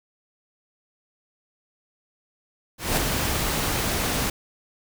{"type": "noise with ADSR envelope", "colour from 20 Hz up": "pink", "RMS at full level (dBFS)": -21, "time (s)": [2.78, 4.3], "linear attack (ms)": 190, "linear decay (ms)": 9, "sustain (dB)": -4, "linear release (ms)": 4, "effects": []}